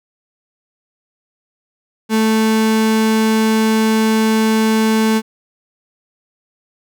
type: tone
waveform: 35% pulse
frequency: 220 Hz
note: A3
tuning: in tune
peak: -10 dBFS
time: 2.09-5.22 s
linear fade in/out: 50 ms
effects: none